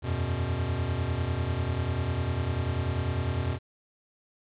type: chord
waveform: square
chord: E suspended second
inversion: none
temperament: equal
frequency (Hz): 82.41 / 92.5 / 123.47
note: E2 / F#2 / B2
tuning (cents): 0 / 0 / 0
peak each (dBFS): -32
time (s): 0.02-3.59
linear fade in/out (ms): 50
effects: resampled to 8000 Hz + 9-bit